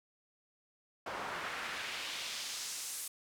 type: noise with band-pass filter sweep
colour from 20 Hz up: pink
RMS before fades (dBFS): -41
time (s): 1.06-3.08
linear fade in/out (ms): 5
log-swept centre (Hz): 920 to 10000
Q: 1.1
effects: none